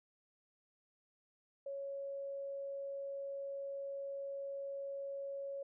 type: tone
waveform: sine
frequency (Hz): 554.4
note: C#5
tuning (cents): 0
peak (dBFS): -40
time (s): 1.66-5.63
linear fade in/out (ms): 5
effects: none